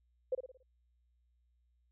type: tone with echo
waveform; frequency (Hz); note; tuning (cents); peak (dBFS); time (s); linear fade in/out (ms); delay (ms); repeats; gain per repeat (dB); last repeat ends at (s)
sine; 514; C5; -31; -29; 0.32-0.35; 5; 56; 5; -7; 0.63
effects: added 60 Hz sine -70 dBFS peak until 1.91 s